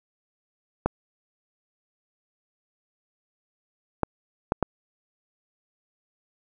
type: clicks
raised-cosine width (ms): 1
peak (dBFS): -7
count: 4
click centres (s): 0.86 / 4.033 / 4.521 / 4.627
effects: none